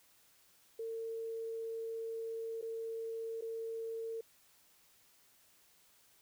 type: tone with dropouts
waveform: sine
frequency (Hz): 452.8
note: A4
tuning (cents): +50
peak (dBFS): -38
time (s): 0.79-4.21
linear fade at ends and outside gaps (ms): 5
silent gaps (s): 2.614-2.624 / 3.411-3.421
effects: white hiss -67 dBFS RMS until 6.21 s